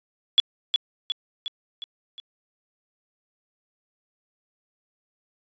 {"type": "tone with echo", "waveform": "sine", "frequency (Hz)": 3400, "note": "G#7", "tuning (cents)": 40, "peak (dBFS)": -12, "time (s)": [0.38, 0.4], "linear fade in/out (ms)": 0, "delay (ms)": 360, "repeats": 5, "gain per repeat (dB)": -5, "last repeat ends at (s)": 2.2, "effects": ["resampled to 16000 Hz"]}